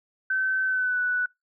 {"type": "tone with pitch glide", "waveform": "sine", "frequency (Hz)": [1534, 1482.6], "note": ["G6", "F#6"], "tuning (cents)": [-38, 3], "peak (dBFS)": -22, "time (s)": [0.3, 1.26], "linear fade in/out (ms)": 5, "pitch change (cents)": -59, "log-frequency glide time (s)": [0.65, 1], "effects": ["noise-tail reverb RT60 0.2 s tail -26 dB re dry"]}